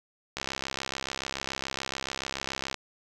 click train, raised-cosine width 0.2 ms, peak -14 dBFS, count 160, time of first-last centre 0.37-2.743 s, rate 67 Hz, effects none

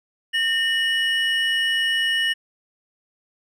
triangle tone pair together, 1822 / 2926 Hz, A#6 / F#7, -40 / -20 cents, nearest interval minor sixth, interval 820 cents, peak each -20 dBFS, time 0.33-2.34 s, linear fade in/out 20 ms, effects none

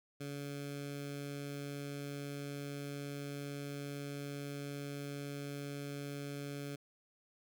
15% pulse tone with notch filter, 142.3 Hz, C#3, 46 cents sharp, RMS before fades -43 dBFS, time 0.2-6.76 s, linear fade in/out 10 ms, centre 920 Hz, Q 0.99, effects none

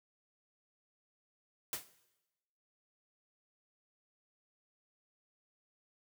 white noise with exponential decay, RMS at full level -34 dBFS, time 1.73-1.89 s, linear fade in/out 1 ms, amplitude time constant 34 ms, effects noise-tail reverb RT60 1.0 s tail -17 dB re dry + high-pass 60 Hz 12 dB/octave

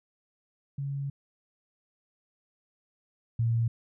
sine tone pair in turn, 139.5 / 115.49 Hz, C#3 / A#2, +11 / -16 cents, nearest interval minor third, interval 327 cents, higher first, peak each -30 / -23 dBFS, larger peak second, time 0.78-1.1 / 3.39-3.68 s, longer first, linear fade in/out 5 ms, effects none

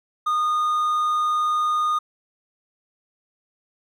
triangle tone, 1227 Hz, D#6, 25 cents flat, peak -17 dBFS, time 0.26-1.99 s, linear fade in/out 10 ms, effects none

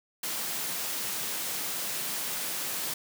white high-pass noise, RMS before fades -33 dBFS, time 0.23-2.94 s, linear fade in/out 5 ms, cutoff 120 Hz, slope 48 dB/octave, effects none

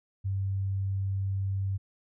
sine tone, 97.2 Hz, G2, 14 cents flat, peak -27 dBFS, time 0.24-1.78 s, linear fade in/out 20 ms, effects none

